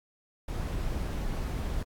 brown noise, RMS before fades -32 dBFS, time 0.48-1.83 s, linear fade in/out 5 ms, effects AAC 64 kbps

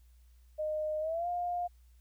sine tone with pitch glide, 615 to 706.4 Hz, D#5 to F5, -20 to +20 cents, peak -31 dBFS, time 0.58-1.68 s, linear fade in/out 20 ms, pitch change +240 cents, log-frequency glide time 1-1.28 s, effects added 60 Hz sine -57 dBFS peak until 2 s + white hiss -74 dBFS RMS until 2 s

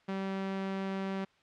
sawtooth tone, 193.1 Hz, G3, 26 cents flat, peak -29 dBFS, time 0.08-1.25 s, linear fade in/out 10 ms, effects white hiss -66 dBFS RMS until 1.42 s + low-pass 3000 Hz 12 dB/octave

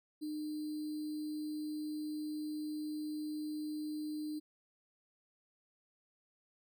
sine tone with sample-and-hold, 304 Hz, D#4, 40 cents flat, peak -37 dBFS, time 0.21-4.4 s, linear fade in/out 20 ms, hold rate 4410 Hz, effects none

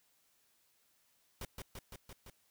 pink noise with echo, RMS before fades -43 dBFS, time 1.41-1.45 s, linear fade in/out 2 ms, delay 170 ms, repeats 5, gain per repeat -2 dB, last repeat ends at 2.3 s, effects white hiss -73 dBFS RMS until 2.5 s

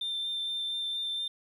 sine tone with vibrato, 3578 Hz, A7, 28 cents sharp, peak -29 dBFS, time 0.01-1.28 s, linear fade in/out 5 ms, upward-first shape sine, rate 4.3 Hz, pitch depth 11 cents each way, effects tanh soft clip ceiling -28 dBFS + 11-bit

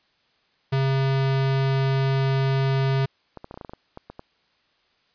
square tone, 134.9 Hz, C#3, 47 cents flat, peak -20 dBFS, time 0.72-3.06 s, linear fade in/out 10 ms
clicks, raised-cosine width 1 ms, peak -23 dBFS, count 12, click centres 3.373 / 3.444 / 3.511 / 3.542 / 3.575 / 3.612 / 3.648 / 3.695 / 3.735 / 3.974 / 4.1 / 4.194 s
effects white hiss -65 dBFS RMS until 5.14 s + resampled to 11025 Hz

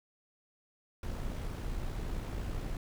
brown noise with amplitude modulation, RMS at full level -35 dBFS, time 1.03-2.77 s, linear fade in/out 2 ms, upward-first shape sine, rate 60.1 Hz, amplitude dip 40%, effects none

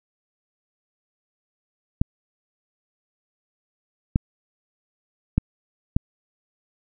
clicks, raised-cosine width 5 ms, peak -5 dBFS, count 4, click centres 2.015 / 4.159 / 5.38 / 5.965 s, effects none

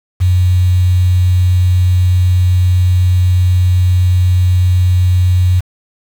sine tone with quantisation, 90.8 Hz, F#2, 32 cents flat, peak -7 dBFS, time 0.2-5.61 s, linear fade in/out 20 ms, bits 5, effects none

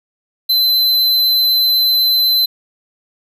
square tone, 4054 Hz, B7, 45 cents sharp, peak -11 dBFS, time 0.49-2.46 s, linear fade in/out 10 ms, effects none

